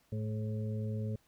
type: harmonic tone with a mistuned harmonic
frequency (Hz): 108.6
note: A2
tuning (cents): -22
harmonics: 1 / 2 / 4 / 5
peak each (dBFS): -34 / -40 / -46 / -48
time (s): 0.12-1.16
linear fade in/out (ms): 5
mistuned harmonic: 4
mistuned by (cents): -35
effects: pink hiss -70 dBFS RMS until 1.27 s